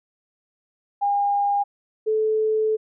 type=tone pair in turn; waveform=sine; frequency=809 / 435 Hz; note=G#5 / A4; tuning=-46 / -20 cents; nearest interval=major seventh; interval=1074 cents; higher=first; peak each=-18 / -18 dBFS; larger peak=neither; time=1.01-1.64 / 2.06-2.77 s; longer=second; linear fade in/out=20 ms; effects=none